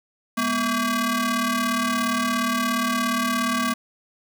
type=ring-modulated tone; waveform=sawtooth; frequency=450.3 Hz; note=A4; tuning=40 cents sharp; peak=-14 dBFS; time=0.37-3.74 s; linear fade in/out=10 ms; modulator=694 Hz; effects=none